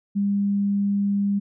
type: tone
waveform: sine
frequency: 200.9 Hz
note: G3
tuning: 43 cents sharp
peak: -19 dBFS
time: 0.15-1.4 s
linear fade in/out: 20 ms
effects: none